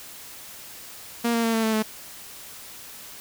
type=tone with pitch steps; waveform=sawtooth; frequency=234.8 / 231.2 / 227.6 / 224.1 / 220.6 / 217.2 Hz; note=A#3 / A#3 / A#3 / A3 / A3 / A3; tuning=+13 / -14 / -41 / +32 / +5 / -22 cents; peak=-17 dBFS; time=1.24-1.828 s; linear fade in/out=10 ms; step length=98 ms; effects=white hiss -42 dBFS RMS until 3.2 s